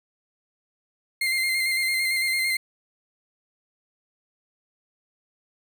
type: tone with vibrato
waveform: 35% pulse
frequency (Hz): 2100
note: C7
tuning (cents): +6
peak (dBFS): -20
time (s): 1.21-2.57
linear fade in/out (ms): 5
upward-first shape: square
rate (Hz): 8.9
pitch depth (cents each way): 23
effects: none